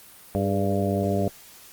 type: harmonic tone with a mistuned harmonic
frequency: 98.4 Hz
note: G2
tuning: 7 cents sharp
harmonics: 1 / 2 / 3 / 4 / 5 / 6 / 7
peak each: -27 / -26 / -31 / -29 / -33 / -29 / -31 dBFS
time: 0.35-1.28 s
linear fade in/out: 0 ms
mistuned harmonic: 4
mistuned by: +53 cents
effects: white hiss -48 dBFS RMS until 1.72 s + Opus 32 kbps